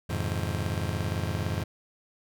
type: chord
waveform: 35% pulse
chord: F minor seventh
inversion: none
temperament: just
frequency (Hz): 87.31 / 104.77 / 130.96 / 157.15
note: F2 / Ab2 / C3 / Eb3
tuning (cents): 0 / +16 / +2 / +18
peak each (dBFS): -30 / -31 / -35 / -34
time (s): 0.09-1.64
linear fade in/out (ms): 10
effects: none